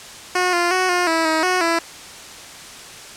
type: tone with pitch steps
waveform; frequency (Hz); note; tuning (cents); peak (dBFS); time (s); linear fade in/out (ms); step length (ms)
10% pulse; 362.7 / 348.1 / 370.3 / 356.1 / 326.4 / 317.9 / 366.5 / 333.6; F#4 / F4 / F#4 / F4 / E4 / D#4 / F#4 / E4; -34 / -6 / +1 / +34 / -17 / +37 / -16 / +21; -8; 0.35-1.79; 5; 180
effects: white hiss -37 dBFS RMS until 3.16 s + low-pass 8000 Hz 12 dB/octave